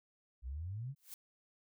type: exponential sweep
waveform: sine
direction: up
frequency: 58 to 146.5 Hz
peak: -39 dBFS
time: 0.42-0.95 s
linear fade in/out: 50 ms
type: noise with exponential growth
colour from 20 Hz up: blue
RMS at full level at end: -45 dBFS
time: 0.96-1.14 s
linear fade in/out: 1 ms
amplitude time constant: 38 ms
effects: none